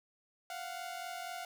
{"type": "tone pair together", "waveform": "sawtooth", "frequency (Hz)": [695.9, 740], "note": ["F5", "F#5"], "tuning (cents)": [-6, 0], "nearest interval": "minor second", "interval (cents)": 106, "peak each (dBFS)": [-39, -40], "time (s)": [0.5, 1.45], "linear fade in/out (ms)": 2, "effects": []}